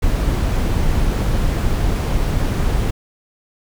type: noise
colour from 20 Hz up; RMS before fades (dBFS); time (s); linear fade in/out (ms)
brown; -17; 0.02-2.91; 10
effects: none